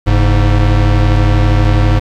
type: tone pair together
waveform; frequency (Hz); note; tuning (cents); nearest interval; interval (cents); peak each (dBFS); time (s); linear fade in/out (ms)
square; 46.25 / 103.83; F#1 / G#2; 0 / 0; octave + major second; 1400; -11; 0.06-2; 20
effects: low-pass 4000 Hz 12 dB/octave + 7-bit